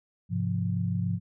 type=chord; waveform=sine; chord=F minor; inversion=first; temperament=equal; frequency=103.83 / 130.81 / 174.61 Hz; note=Ab2 / C3 / F3; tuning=0 / 0 / 0 cents; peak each=-29 / -33 / -29 dBFS; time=0.29-1.2 s; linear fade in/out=50 ms; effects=none